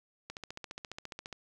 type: click train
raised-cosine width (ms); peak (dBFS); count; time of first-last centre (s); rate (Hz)
0.2; -24; 16; 0.3-1.327; 14.6
effects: none